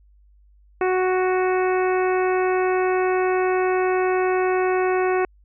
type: harmonic tone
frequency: 370 Hz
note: F#4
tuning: in tune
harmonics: 1 / 2 / 3 / 4 / 5 / 6 / 7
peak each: -19 / -25 / -29 / -31 / -33 / -35 / -36 dBFS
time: 0.81-5.25 s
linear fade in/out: 2 ms
effects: added 50 Hz sine -51 dBFS peak until 5.44 s